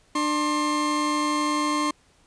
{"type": "tone pair together", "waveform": "40% pulse", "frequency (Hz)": [298, 1062], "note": ["D4", "C6"], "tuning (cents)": [25, 25], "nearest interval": "octave + minor seventh", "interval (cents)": 2200, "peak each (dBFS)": -24, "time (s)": [0.15, 1.91], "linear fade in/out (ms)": 5, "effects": ["pink hiss -60 dBFS RMS until 2.26 s", "resampled to 22050 Hz"]}